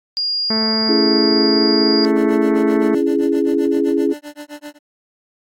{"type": "tone", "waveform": "sine", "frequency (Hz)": 4832, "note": "D8", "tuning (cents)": 48, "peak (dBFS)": -17, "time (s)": [0.17, 2.05], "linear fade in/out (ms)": 0}
{"type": "harmonic tone", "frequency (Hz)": 220, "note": "A3", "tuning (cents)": 0, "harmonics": [1, 2, 3, 4, 5, 6, 7, 8, 9, 10], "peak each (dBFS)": [-19, -25, -29, -31, -33, -35, -36, -37, -38, -39], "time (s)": [0.5, 2.95], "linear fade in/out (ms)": 5}
{"type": "chord", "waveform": "sine", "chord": "C# minor", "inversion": "none", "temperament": "just", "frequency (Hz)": [277.2, 332.6, 415.8], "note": ["C#4", "E4", "G#4"], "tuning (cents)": [0, 16, 2], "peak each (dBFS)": -18, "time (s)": [0.88, 4.14], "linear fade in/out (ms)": 20}
{"type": "tone with tremolo", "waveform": "25% pulse", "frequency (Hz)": 294.8, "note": "D4", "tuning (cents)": 7, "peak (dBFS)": -25, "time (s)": [2.04, 4.79], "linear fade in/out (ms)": 50, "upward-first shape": "sine", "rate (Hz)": 7.7, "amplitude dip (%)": 100}
{"effects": ["AAC 48 kbps"]}